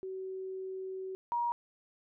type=tone pair in turn; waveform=sine; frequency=378.3 / 950 Hz; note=F#4 / A#5; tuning=+38 / +33 cents; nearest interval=octave + major third; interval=1595 cents; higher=second; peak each=-37 / -29 dBFS; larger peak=second; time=0.03-1.15 / 1.32-1.52 s; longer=first; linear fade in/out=0 ms; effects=none